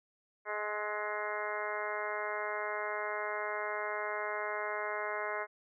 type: harmonic tone with a mistuned harmonic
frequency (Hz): 210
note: G#3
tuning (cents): +19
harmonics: 2 / 3 / 4 / 5 / 6 / 7 / 8 / 9 / 10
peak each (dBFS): -42 / -40 / -44 / -41 / -44 / -43 / -45 / -45 / -43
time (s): 0.45-5.47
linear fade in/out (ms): 50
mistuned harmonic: 6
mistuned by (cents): +19
effects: none